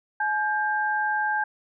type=tone pair together; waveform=sine; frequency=849.6 / 1590 Hz; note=G#5 / G6; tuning=+39 / +24 cents; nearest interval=major seventh; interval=1085 cents; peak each=-25 dBFS; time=0.2-1.44 s; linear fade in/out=5 ms; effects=none